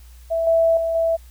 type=tone with level steps; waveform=sine; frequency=659.3 Hz; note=E5; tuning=in tune; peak=-18 / -13 / -19 / -16 dBFS; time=0.3-1.17 s; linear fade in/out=20 ms; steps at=0.47 / 0.77 / 0.95 s; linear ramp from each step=2 ms; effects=added 60 Hz sine -41 dBFS peak until 1.3 s + white hiss -54 dBFS RMS until 1.3 s